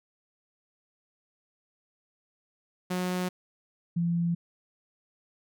sawtooth / sine tone pair in turn, 181.6 / 170.55 Hz, F#3 / F3, -32 / -41 cents, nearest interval minor second, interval 109 cents, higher first, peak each -24 dBFS, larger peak neither, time 2.9-3.29 / 3.96-4.35 s, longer neither, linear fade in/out 10 ms, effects none

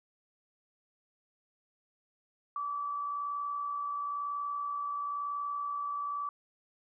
sine tone with amplitude modulation, 1154 Hz, D6, 31 cents flat, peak -31 dBFS, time 2.56-6.29 s, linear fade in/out 2 ms, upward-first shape sine, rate 61 Hz, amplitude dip 35%, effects none

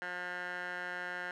15% pulse tone with band-pass filter, 178.7 Hz, F3, 40 cents sharp, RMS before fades -40 dBFS, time 0.02-1.31 s, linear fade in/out 0 ms, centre 1500 Hz, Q 3.4, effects none

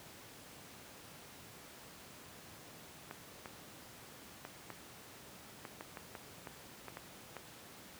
clicks, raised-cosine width 0.5 ms, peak -29 dBFS, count 12, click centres 3.111 / 3.458 / 4.451 / 4.703 / 5.652 / 5.809 / 5.972 / 6.152 / 6.472 / 6.883 / 6.971 / 7.367 s, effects pink hiss -54 dBFS RMS until 7.99 s + high-pass 100 Hz 12 dB/octave

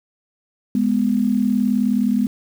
sine tone pair together, 207.8 / 247.1 Hz, G#3 / B3, +1 / +1 cents, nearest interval minor third, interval 300 cents, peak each -18 dBFS, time 0.75-2.27 s, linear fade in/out 2 ms, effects 7-bit

